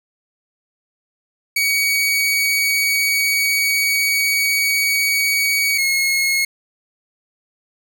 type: tone pair in turn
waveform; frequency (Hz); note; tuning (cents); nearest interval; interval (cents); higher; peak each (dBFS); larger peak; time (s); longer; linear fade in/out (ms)
sawtooth; 2254 / 2168; C#7 / C#7; +28 / -39; minor second; 67; first; -12; neither; 1.56-5.78 / 5.78-6.45; first; 5
effects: none